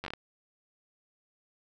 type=slowing click train; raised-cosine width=0.3 ms; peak=-21 dBFS; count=6; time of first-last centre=0.04-0.136 s; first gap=10 ms; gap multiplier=1.33; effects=none